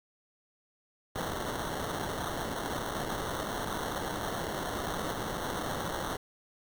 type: noise with sample-and-hold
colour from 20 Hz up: blue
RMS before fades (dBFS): -35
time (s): 1.15-6.17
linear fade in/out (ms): 10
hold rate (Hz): 2450
effects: none